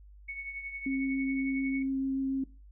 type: tone with tremolo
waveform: sine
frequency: 2216 Hz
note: C#7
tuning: 1 cent flat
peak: -34 dBFS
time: 0.28-1.83 s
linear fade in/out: 10 ms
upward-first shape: triangle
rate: 11 Hz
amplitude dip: 65%
type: tone with vibrato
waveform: sine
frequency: 268.3 Hz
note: C4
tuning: 44 cents sharp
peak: -28 dBFS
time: 0.86-2.44 s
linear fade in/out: 5 ms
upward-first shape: triangle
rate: 6.9 Hz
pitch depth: 9 cents each way
effects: noise-tail reverb RT60 0.3 s tail -19 dB re dry + added 50 Hz sine -50 dBFS peak until 2.71 s